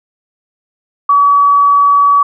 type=tone; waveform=sine; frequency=1139 Hz; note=C#6; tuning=47 cents sharp; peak=-5 dBFS; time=1.09-2.23 s; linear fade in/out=5 ms; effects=none